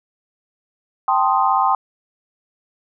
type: chord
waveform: sine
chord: A half-diminished seventh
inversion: third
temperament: equal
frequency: 784 / 880 / 1046.5 / 1244.5 Hz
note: G5 / A5 / C6 / Eb6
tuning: 0 / 0 / 0 / 0 cents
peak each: -18 / -21 / -18 / -21 dBFS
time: 1.08-1.75 s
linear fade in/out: 2 ms
effects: none